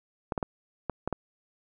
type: clicks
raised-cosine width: 1 ms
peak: -15 dBFS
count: 6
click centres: 0.322 / 0.378 / 0.428 / 0.897 / 1.076 / 1.127 s
effects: none